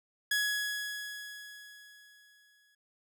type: tone with exponential decay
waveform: sawtooth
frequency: 1678 Hz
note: G#6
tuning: 17 cents sharp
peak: -23 dBFS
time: 0.31-2.75 s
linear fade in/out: 5 ms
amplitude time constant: 530 ms
effects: none